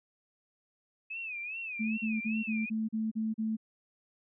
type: tone with vibrato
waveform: sine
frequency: 2538 Hz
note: D#7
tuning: 34 cents sharp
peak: -36 dBFS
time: 1.1-2.7 s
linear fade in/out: 10 ms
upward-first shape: sine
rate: 2.5 Hz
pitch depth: 130 cents each way
type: tone bursts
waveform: sine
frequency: 220 Hz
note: A3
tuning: in tune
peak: -29 dBFS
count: 8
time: 1.79-3.569 s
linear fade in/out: 20 ms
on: 190 ms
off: 37 ms
effects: none